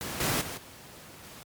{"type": "noise with level steps", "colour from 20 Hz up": "pink", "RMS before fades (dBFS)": [-35, -27, -37, -48, -46], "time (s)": [0.01, 1.43], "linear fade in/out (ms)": 0, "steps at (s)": [0.2, 0.41, 0.57, 1.23], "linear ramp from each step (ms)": 5, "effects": ["high-pass 80 Hz 12 dB/octave", "MP3 96 kbps"]}